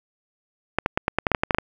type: clicks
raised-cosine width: 0.5 ms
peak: -4 dBFS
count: 12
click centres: 0.786 / 0.861 / 0.975 / 1.081 / 1.186 / 1.268 / 1.317 / 1.348 / 1.435 / 1.508 / 1.547 / 1.585 s
effects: 7-bit